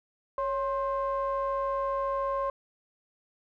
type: ring-modulated tone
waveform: triangle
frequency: 253.3 Hz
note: B3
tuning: 44 cents sharp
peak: -22 dBFS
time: 0.38-2.5 s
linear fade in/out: 2 ms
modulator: 807 Hz
effects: none